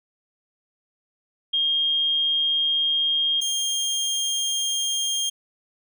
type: tone pair in turn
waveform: sine / 25% pulse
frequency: 3228 / 3213 Hz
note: G#7 / G7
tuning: -50 / +42 cents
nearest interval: unison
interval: 8 cents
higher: first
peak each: -19 dBFS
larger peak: neither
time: 1.53-3.41 / 3.41-5.3 s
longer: second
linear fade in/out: 10 ms
effects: none